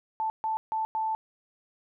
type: tone bursts at uneven times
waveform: sine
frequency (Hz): 880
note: A5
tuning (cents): 0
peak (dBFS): -26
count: 4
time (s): 0.2-0.3 / 0.44-0.57 / 0.72-0.85 / 0.95-1.15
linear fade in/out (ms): 0
effects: none